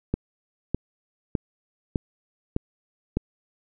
click train, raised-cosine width 3 ms, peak -10 dBFS, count 6, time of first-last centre 0.14-3.17 s, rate 1.65 Hz, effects none

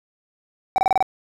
triangle tone bursts, 765 Hz, G5, 42 cents flat, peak -12 dBFS, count 6, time 0.76-1.026 s, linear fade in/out 0 ms, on 21 ms, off 28 ms, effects none

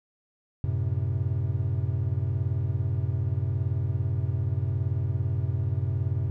triangle chord, F# diminished, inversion none, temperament equal, 92.5 / 110 / 130.81 Hz, F#2 / A2 / C3, 0 / 0 / 0 cents, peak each -26 / -28 / -27 dBFS, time 0.64-6.3 s, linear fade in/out 0 ms, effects none

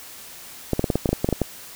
clicks, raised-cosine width 2 ms, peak -6 dBFS, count 12, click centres 0.733 / 0.794 / 0.842 / 0.902 / 0.956 / 1.058 / 1.091 / 1.13 / 1.245 / 1.289 / 1.327 / 1.417 s, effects white hiss -41 dBFS RMS until 1.75 s

